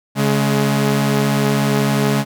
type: tone pair together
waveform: sawtooth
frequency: 139.4 / 210.8 Hz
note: C#3 / G#3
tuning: +10 / +26 cents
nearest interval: perfect fifth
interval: 716 cents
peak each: -13 dBFS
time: 0.15-2.25 s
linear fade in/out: 50 ms
effects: none